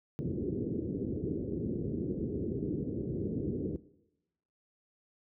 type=low-pass noise; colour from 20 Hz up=white; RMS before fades=-34 dBFS; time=0.19-3.76 s; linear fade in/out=0 ms; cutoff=420 Hz; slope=48 dB/octave; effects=noise-tail reverb RT60 0.9 s tail -18 dB re dry + high-pass 80 Hz 12 dB/octave